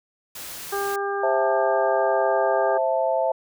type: noise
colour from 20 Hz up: white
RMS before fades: -36 dBFS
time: 0.35-0.96 s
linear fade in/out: 5 ms
type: harmonic tone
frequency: 399.3 Hz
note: G4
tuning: 32 cents sharp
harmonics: 1 / 2 / 3 / 4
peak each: -26 / -29 / -31 / -32 dBFS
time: 0.72-2.78 s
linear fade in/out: 10 ms
type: chord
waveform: sine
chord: A minor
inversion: first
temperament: just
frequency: 528 / 660 / 880 Hz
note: C5 / E5 / A5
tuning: +16 / +2 / 0 cents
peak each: -24 / -22 / -26 dBFS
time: 1.23-3.32 s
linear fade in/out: 5 ms
effects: none